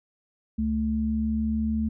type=tone pair together; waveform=sine; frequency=73.42 / 220 Hz; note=D2 / A3; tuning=0 / 0 cents; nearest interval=octave + perfect fifth; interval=1900 cents; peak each=-29 / -24 dBFS; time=0.58-1.89 s; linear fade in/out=10 ms; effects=none